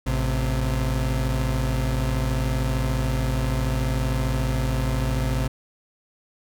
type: tone pair together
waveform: 35% pulse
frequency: 54.66 / 130 Hz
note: A1 / C3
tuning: -11 / -11 cents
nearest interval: octave + minor third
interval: 1500 cents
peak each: -22 / -23 dBFS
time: 0.06-5.48 s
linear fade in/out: 10 ms
effects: none